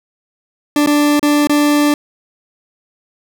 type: tone with dropouts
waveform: 40% pulse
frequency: 293.7 Hz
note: D4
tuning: in tune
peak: -9 dBFS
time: 0.76-1.94 s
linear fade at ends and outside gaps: 2 ms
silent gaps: 0.862-0.872 / 1.195-1.228 / 1.472-1.495 s
effects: none